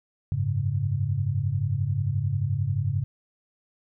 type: chord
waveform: sine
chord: F# suspended second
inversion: none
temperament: equal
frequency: 92.5 / 103.83 / 138.59 Hz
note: F#2 / G#2 / C#3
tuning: 0 / 0 / 0 cents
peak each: -30 / -26 / -27 dBFS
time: 0.32-3.04 s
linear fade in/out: 0 ms
effects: none